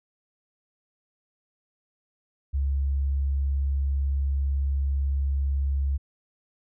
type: tone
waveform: sine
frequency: 69 Hz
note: C#2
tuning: 7 cents flat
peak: -22 dBFS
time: 2.53-5.98 s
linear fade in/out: 20 ms
effects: none